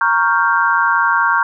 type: chord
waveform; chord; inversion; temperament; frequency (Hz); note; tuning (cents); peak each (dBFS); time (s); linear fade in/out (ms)
sine; G half-diminished seventh; first; equal; 932.3 / 1108.7 / 1396.9 / 1568; Bb5 / Db6 / F6 / G6; 0 / 0 / 0 / 0; -17; 0.01-1.43; 2
effects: none